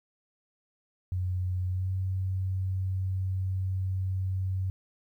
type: tone with pitch glide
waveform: sine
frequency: 91.5 to 94.24 Hz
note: F#2 to F#2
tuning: -19 to +32 cents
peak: -27 dBFS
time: 1.12-4.7 s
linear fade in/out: 0 ms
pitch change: +51 cents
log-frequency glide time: 1.69-1.91 s
effects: 11-bit